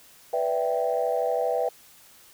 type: chord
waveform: sine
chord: E minor seventh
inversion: second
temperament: equal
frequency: 493.9 / 587.3 / 659.3 / 784 Hz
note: B4 / D5 / E5 / G5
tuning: 0 / 0 / 0 / 0 cents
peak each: -26 / -30 / -27 / -29 dBFS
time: 0.33-1.69 s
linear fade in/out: 5 ms
effects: tanh soft clip ceiling -13 dBFS + white hiss -53 dBFS RMS until 2.33 s